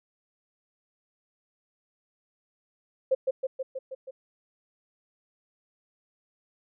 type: tone with echo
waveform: sine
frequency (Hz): 526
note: C5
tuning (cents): +9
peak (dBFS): -19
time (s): 3.11-3.15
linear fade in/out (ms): 10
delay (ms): 160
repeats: 6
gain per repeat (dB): -3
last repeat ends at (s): 4.11
effects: none